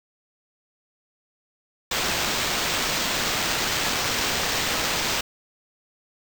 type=noise with sample-and-hold; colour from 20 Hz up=violet; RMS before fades=-25 dBFS; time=1.91-5.21 s; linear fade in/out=5 ms; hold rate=11025 Hz; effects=none